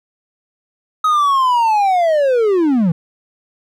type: linear sweep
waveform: triangle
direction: down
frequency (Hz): 1271 to 154.4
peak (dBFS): -9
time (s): 1.04-2.92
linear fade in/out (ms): 5
effects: none